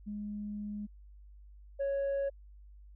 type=tone pair in turn; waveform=sine; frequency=207.7 / 554.5 Hz; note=G#3 / C#5; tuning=0 / 0 cents; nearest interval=octave + perfect fourth; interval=1700 cents; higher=second; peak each=-36 / -27 dBFS; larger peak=second; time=0.06-0.87 / 1.79-2.3 s; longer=first; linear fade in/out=20 ms; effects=tanh soft clip ceiling -29 dBFS + added 50 Hz sine -51 dBFS peak until 2.95 s